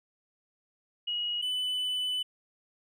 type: tone pair in turn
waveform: sine / triangle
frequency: 2900 / 2997 Hz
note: F#7 / F#7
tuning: -35 / +22 cents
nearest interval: minor second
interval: 57 cents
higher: second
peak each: -29 / -27 dBFS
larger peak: second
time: 1.07-1.42 / 1.42-2.23 s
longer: second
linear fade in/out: 10 ms
effects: none